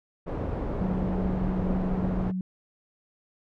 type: low-pass noise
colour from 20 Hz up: pink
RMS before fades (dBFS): -30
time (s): 0.26-2.32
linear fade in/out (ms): 20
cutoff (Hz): 690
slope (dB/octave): 12
type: tone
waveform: sine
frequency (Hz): 185.1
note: F#3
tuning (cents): +1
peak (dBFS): -27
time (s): 0.81-2.41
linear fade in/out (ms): 2
effects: none